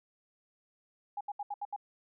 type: tone bursts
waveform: sine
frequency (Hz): 818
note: G#5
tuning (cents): -26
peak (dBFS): -34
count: 6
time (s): 1.17-1.763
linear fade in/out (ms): 5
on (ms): 38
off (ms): 73
effects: none